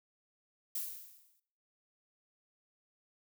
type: noise with exponential decay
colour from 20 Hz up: violet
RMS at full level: -35 dBFS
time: 0.75-1.4 s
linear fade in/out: 5 ms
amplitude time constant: 140 ms
effects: noise-tail reverb RT60 0.6 s tail -18 dB re dry